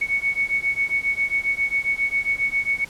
sine beating tone pair, 2217 / 2224.4 Hz, C#7 / C#7, 0 / +5 cents, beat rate 7.4 Hz, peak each -23 dBFS, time 0.01-2.85 s, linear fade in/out 10 ms, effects pink hiss -44 dBFS RMS until 2.89 s + low-pass 11000 Hz 12 dB/octave

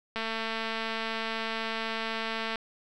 click train, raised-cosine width 0.3 ms, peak -17 dBFS, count 538, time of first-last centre 0.16-2.557 s, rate 224 Hz, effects none

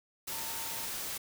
sine tone in noise, 909 Hz, A#5, 44 cents flat, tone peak -47 dBFS, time 0.31-0.86 s, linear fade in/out 10 ms, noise white, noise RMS -38 dBFS, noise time 0.27-1.18 s, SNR -12 dB, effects none

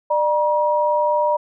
sine tone pair together, 598.7 / 955 Hz, D5 / A#5, +33 / +42 cents, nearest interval minor sixth, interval 809 cents, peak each -18 dBFS, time 0.1-1.37 s, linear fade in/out 10 ms, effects none

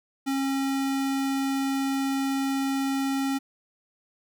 square tone, 271.6 Hz, C#4, 35 cents flat, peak -25 dBFS, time 0.26-3.39 s, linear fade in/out 20 ms, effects none

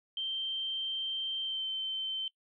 sine tone with pitch glide, 3136 to 3096 Hz, G7 to G7, 0 to -22 cents, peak -32 dBFS, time 0.17-2.28 s, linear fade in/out 2 ms, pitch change -22 cents, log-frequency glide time 1.42-1.66 s, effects noise-tail reverb RT60 0.1 s tail -22 dB re dry

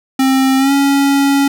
square tone with pitch glide, 265.3 to 278.5 Hz, C4 to C#4, +24 to +8 cents, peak -10 dBFS, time 0.19-1.48 s, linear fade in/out 5 ms, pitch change +84 cents, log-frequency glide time 0.58-0.72 s, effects none

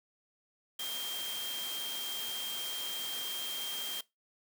sine tone in noise, 3187 Hz, G7, 28 cents sharp, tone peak -37 dBFS, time 0.79-4.01 s, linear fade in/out 5 ms, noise white, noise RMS -41 dBFS, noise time 0.79-4.01 s, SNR +1 dB, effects noise-tail reverb RT60 0.2 s tail -20 dB re dry + high-pass 200 Hz 12 dB/octave

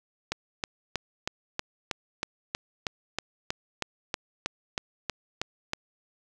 click train, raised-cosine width 0.2 ms, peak -11 dBFS, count 18, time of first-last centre 0.32-5.734 s, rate 3.14 Hz, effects none

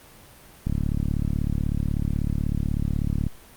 click train, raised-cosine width 5 ms, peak -12 dBFS, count 95, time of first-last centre 0.67-3.267 s, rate 36.2 Hz, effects pink hiss -49 dBFS RMS until 3.56 s + Opus 32 kbps

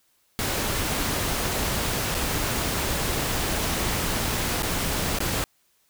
pink noise with dropouts, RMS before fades -26 dBFS, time 0.39-5.44 s, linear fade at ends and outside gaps 0 ms, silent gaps 2.144-2.149 / 4.623-4.631 / 5.187-5.204 s, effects white hiss -66 dBFS RMS until 5.89 s

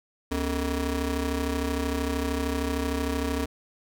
25% pulse ring-modulated tone, 174.9 Hz, F3, 3 cents sharp, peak -19 dBFS, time 0.31-3.46 s, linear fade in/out 10 ms, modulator 104 Hz, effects none

